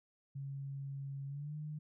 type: tone with pitch glide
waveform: sine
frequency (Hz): 138.1 to 151.47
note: C#3 to D#3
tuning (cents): -6 to -46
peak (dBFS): -40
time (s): 0.35-1.79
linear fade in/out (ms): 10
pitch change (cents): +160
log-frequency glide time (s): 1.27-1.55
effects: none